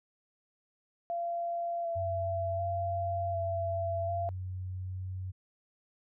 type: tone with vibrato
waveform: sine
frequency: 680 Hz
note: F5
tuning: 46 cents flat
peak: -31 dBFS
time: 1.1-4.29 s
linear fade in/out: 0 ms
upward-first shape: square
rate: 0.67 Hz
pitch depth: 15 cents each way
type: tone with pitch glide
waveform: sine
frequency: 92.5 to 93.2 Hz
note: F#2 to F#2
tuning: 0 to +13 cents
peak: -35 dBFS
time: 1.95-5.32 s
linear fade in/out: 20 ms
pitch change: +13 cents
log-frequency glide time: 4.74-5.06 s
effects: none